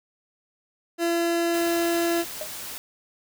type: tone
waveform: 30% pulse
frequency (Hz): 339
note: E4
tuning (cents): +49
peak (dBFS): -19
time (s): 0.98-2.25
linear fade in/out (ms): 50
type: noise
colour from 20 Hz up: white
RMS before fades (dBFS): -36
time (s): 1.54-2.78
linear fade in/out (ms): 0
type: tone with exponential decay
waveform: sine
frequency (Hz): 614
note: D#5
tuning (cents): -23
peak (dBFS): -26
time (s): 2.41-2.52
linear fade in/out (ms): 2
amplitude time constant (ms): 22
effects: none